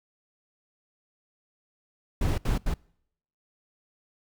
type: noise bursts at uneven times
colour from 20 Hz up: brown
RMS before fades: -25 dBFS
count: 3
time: 2.21-2.38 / 2.45-2.58 / 2.66-2.74 s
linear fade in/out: 5 ms
effects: noise-tail reverb RT60 0.7 s tail -25 dB re dry